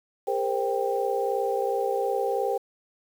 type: tone cluster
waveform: sine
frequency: 404.1 / 466.9 / 526 / 789 Hz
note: G#4 / A#4 / C5 / G5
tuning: -47 / +3 / +9 / +11 cents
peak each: -29 dBFS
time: 0.27-2.58 s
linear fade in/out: 10 ms
effects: 8-bit